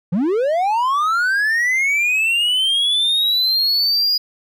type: linear sweep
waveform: triangle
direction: up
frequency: 155.56 to 4916 Hz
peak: -13 dBFS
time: 0.12-4.18 s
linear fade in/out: 10 ms
effects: none